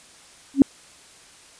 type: tone with exponential growth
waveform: sine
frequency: 274.4 Hz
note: C#4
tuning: 17 cents flat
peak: -4 dBFS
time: 0.54-0.62 s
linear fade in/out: 1 ms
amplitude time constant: 17 ms
effects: white hiss -49 dBFS RMS until 1.59 s + resampled to 22050 Hz